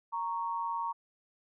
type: tone pair together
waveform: sine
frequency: 929.9 / 1108.7 Hz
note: A#5 / C#6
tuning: -5 / 0 cents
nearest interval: minor third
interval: 305 cents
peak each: -33 / -36 dBFS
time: 0.12-0.93 s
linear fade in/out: 20 ms
effects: none